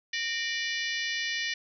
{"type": "harmonic tone with a mistuned harmonic", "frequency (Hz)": 587.3, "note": "D5", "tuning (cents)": 0, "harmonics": [3, 4, 5, 6, 7, 8, 9, 10], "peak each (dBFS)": [-33, -35, -37, -39, -40, -41, -42, -43], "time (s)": [0.13, 1.54], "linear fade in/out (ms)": 5, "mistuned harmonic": 3, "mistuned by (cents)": 80, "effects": []}